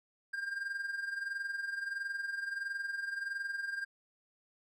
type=tone with amplitude modulation; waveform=triangle; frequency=1600 Hz; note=G6; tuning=35 cents sharp; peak=-31 dBFS; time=0.33-3.85 s; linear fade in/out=10 ms; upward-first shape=sine; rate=21.5 Hz; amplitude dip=65%; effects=none